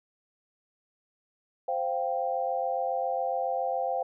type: chord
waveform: sine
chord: C suspended fourth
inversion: none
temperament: just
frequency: 523.3 / 697.7 / 784.9 Hz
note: C5 / F5 / G5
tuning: 0 / -2 / +2 cents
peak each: -31 dBFS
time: 1.68-4.03 s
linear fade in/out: 5 ms
effects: none